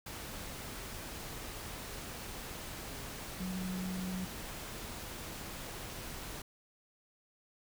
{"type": "tone in noise", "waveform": "sine", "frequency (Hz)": 185, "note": "F#3", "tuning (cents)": 0, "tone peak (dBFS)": -36, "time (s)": [3.4, 4.25], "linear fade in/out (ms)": 5, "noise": "pink", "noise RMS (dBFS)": -44, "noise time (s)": [0.06, 6.42], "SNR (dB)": 5, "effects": []}